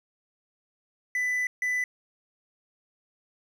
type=tone pair in turn; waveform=triangle; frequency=1994 / 1994 Hz; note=B6 / B6; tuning=+16 / +16 cents; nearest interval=unison; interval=0 cents; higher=neither; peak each=-23 dBFS; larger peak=neither; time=1.15-1.47 / 1.62-1.84 s; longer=first; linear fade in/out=2 ms; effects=none